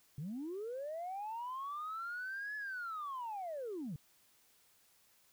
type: linear two-way sweep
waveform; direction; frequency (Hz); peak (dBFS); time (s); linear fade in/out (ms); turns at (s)
sine; up then down; 130.81 to 1720 to 130.81; -38; 0.18-3.96; 2; 2.56
effects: tanh soft clip ceiling -36 dBFS + white hiss -69 dBFS RMS until 5.32 s